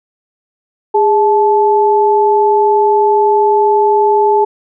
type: tone pair together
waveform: sine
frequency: 411.1 / 868 Hz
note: G#4 / A5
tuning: -18 / -24 cents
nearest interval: octave + minor second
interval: 1294 cents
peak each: -10 dBFS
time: 0.94-4.45 s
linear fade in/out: 10 ms
effects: none